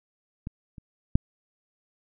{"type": "clicks", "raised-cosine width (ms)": 5, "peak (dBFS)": [-21, -30, -6], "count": 3, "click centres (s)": [0.471, 0.782, 1.155], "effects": []}